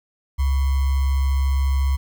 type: tone with sample-and-hold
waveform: sine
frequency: 67.9 Hz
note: C#2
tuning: 35 cents flat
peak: -16 dBFS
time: 0.38-1.97 s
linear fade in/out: 20 ms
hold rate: 1050 Hz
effects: none